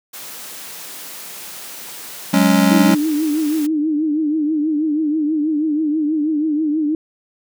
white high-pass noise, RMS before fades -33 dBFS, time 0.13-3.67 s, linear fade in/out 10 ms, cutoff 170 Hz, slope 12 dB/octave
square chord, F# suspended second, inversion none, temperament just, 185 / 208.1 / 277.5 Hz, F#3 / G#3 / C#4, 0 / +4 / +2 cents, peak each -16 dBFS, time 2.33-2.95 s, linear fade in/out 10 ms
sine tone with vibrato, 305.6 Hz, D#4, 31 cents flat, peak -15 dBFS, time 2.71-6.95 s, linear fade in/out 2 ms, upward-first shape triangle, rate 6.2 Hz, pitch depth 99 cents each way
effects none

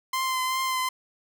sawtooth tone with vibrato, 1038 Hz, C6, 14 cents flat, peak -21 dBFS, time 0.13-0.89 s, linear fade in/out 5 ms, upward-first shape triangle, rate 2.6 Hz, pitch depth 24 cents each way, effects none

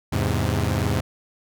sawtooth chord, E augmented, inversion none, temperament equal, 82.41 / 103.83 / 130.81 Hz, E2 / G#2 / B#2, 0 / 0 / 0 cents, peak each -21 / -20 / -22 dBFS, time 0.12-1.01 s, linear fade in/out 10 ms, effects none

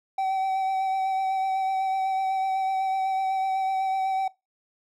triangle tone with vibrato, 766 Hz, G5, 40 cents flat, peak -21 dBFS, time 0.18-4.28 s, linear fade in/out 5 ms, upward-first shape sine, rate 8 Hz, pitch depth 17 cents each way, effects noise-tail reverb RT60 0.2 s tail -20 dB re dry

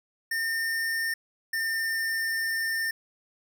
square tone pair in turn, 1815 / 1805.2 Hz, A#6 / A6, -47 / +44 cents, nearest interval unison, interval 9 cents, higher first, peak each -27 dBFS, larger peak neither, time 0.31-1.14 / 1.53-2.91 s, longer second, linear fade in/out 5 ms, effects none

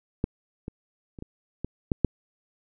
clicks, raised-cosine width 3 ms, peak -11 / -21 / -28 / -23 / -17 / -10 / -6 dBFS, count 7, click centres 0.241 / 0.681 / 1.188 / 1.224 / 1.646 / 1.918 / 2.047 s, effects none

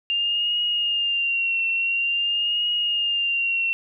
sine tone with vibrato, 2794 Hz, F7, in tune, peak -20 dBFS, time 0.1-3.73 s, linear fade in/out 0 ms, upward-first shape triangle, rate 0.48 Hz, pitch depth 56 cents each way, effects none

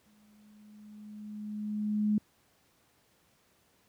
sine tone with exponential growth, 210.6 Hz, G#3, 24 cents sharp, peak -23 dBFS, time 0.06-2.18 s, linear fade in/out 2 ms, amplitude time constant 460 ms, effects pink hiss -68 dBFS RMS until 3.88 s + high-pass 80 Hz 12 dB/octave

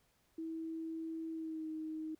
sine tone with pitch glide, 324.2 to 314.2 Hz, E4 to D#4, -29 to +17 cents, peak -39 dBFS, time 0.38-2.15 s, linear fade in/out 5 ms, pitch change -54 cents, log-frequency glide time 1.31-1.68 s, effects pink hiss -74 dBFS RMS until 2.19 s

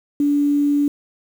sine tone with quantisation, 288.5 Hz, D4, 31 cents flat, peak -14 dBFS, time 0.2-0.88 s, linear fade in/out 2 ms, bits 7, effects none

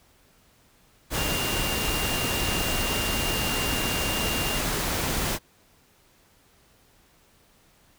sine tone in noise, 2797 Hz, F7, 2 cents sharp, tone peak -31 dBFS, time 1.15-4.61 s, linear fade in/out 50 ms, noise pink, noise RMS -27 dBFS, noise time 1.1-5.39 s, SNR -7 dB, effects pink hiss -60 dBFS RMS until 7.98 s

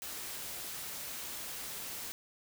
white noise, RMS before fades -42 dBFS, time 0.02-2.12 s, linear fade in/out 0 ms, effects none

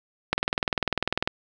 click train, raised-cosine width 0.3 ms, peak -6 dBFS, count 20, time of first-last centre 0.33-1.275 s, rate 20.1 Hz, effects none

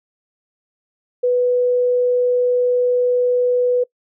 sine tone, 493.9 Hz, B4, in tune, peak -13 dBFS, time 1.23-3.84 s, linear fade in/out 10 ms, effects noise-tail reverb RT60 0.1 s tail -23 dB re dry

